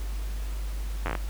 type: slowing click train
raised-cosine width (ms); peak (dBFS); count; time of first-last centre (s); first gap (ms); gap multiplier
0.5; -14; 7; 1.06-1.152; 10; 1.17
effects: added 50 Hz sine -29 dBFS peak until 1.29 s + pink hiss -46 dBFS RMS until 1.29 s